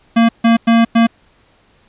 square tone bursts at uneven times, 230 Hz, A#3, 23 cents flat, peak -8 dBFS, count 4, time 0.16-0.29 / 0.44-0.57 / 0.67-0.85 / 0.95-1.07 s, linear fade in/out 10 ms, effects pink hiss -53 dBFS RMS until 1.88 s + resampled to 8000 Hz

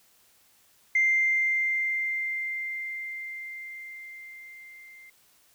sine tone with level ramp, 2093 Hz, C7, in tune, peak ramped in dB -18 to -47 dBFS, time 0.95-5.1 s, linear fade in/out 5 ms, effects tanh soft clip ceiling -15 dBFS + white hiss -62 dBFS RMS until 5.54 s

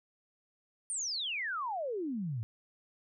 sine exponential sweep, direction down, 9310 to 103.83 Hz, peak -33 dBFS, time 0.9-2.43 s, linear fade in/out 0 ms, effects none

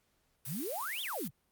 blue noise, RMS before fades -42 dBFS, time 0.45-1.28 s, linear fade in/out 5 ms
sine exponential two-way sweep, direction up then down, 112.3 to 3715 to 112.3 Hz, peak -36 dBFS, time 0.46-1.31 s, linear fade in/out 50 ms, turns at 1.02 s
effects pink hiss -75 dBFS RMS until 1.51 s + Opus 48 kbps

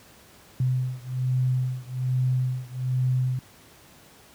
sine beating tone pair, 127.3 / 128.5 Hz, C3 / C3, -47 / -31 cents, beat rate 1.2 Hz, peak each -25 / -26 dBFS, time 0.6-3.39 s, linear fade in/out 2 ms, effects pink hiss -52 dBFS RMS until 4.34 s + high-pass 60 Hz 12 dB/octave

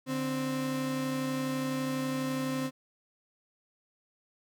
35% pulse tone pair together, 146.83 / 261.6 Hz, D3 / C4, 0 / 0 cents, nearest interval minor seventh, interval 1000 cents, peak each -36 / -29 dBFS, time 0.06-2.71 s, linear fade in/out 50 ms, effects none

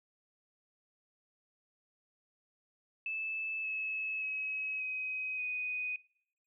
sine tone with pitch steps, 2623 / 2590 / 2557 / 2525 / 2493 Hz, E7 / E7 / D#7 / D#7 / D#7, -9 / -31 / +47 / +25 / +3 cents, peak -34 dBFS, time 3.06-5.96 s, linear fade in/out 2 ms, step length 580 ms, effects noise-tail reverb RT60 0.7 s tail -23 dB re dry

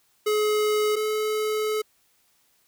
square tone pair in turn, 424.2 / 429.6 Hz, G#4 / A4, +37 / -41 cents, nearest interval unison, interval 22 cents, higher second, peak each -21 / -24 dBFS, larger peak first, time 0.26-0.96 / 0.96-1.82 s, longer second, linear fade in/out 10 ms, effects white hiss -65 dBFS RMS until 2.67 s

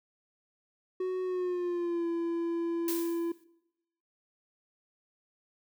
triangle tone with pitch glide, 370 to 337.3 Hz, F#4 to E4, 0 to +40 cents, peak -27 dBFS, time 1-3.32 s, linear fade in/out 5 ms, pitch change -160 cents, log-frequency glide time 1.23-2.07 s
blue noise with exponential decay, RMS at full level -33 dBFS, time 2.88-3.44 s, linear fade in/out 2 ms, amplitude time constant 120 ms
effects noise-tail reverb RT60 0.8 s tail -19 dB re dry

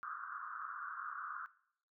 white band-pass noise, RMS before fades -45 dBFS, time 0.03-1.46 s, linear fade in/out 0 ms, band 1100 to 1500 Hz, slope 96 dB/octave, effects noise-tail reverb RT60 0.6 s tail -17 dB re dry

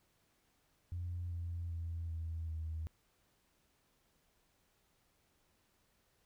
sine tone with pitch steps, 87.6 / 85.6 / 83.64 / 81.73 / 79.87 Hz, F2 / F2 / E2 / E2 / D#2, +6 / -34 / +26 / -14 / +46 cents, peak -37 dBFS, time 0.92-2.87 s, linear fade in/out 0 ms, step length 390 ms, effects tanh soft clip ceiling -33 dBFS + pink hiss -75 dBFS RMS until 6.25 s

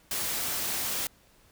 white noise, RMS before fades -31 dBFS, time 0.11-1.07 s, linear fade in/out 2 ms, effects pink hiss -61 dBFS RMS until 1.51 s

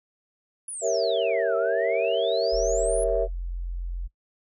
sine exponential two-way sweep, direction down then up, 10570 to 1294 to 10570 Hz, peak -32 dBFS, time 0.68-3.04 s, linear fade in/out 2 ms, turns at 1.56 s
sine chord, G diminished seventh, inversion none, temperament equal, 392 / 466.2 / 554.4 / 659.3 Hz, G4 / Bb4 / Db5 / Fb5, 0 / 0 / 0 / 0 cents, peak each -30 / -25 / -27 / -24 dBFS, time 0.81-3.28 s, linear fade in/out 50 ms
sine tone, 43.65 Hz, F1, in tune, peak -28 dBFS, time 2.52-4.08 s, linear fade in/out 20 ms
effects noise-tail reverb RT60 0.1 s tail -21 dB re dry + tanh soft clip ceiling -9 dBFS

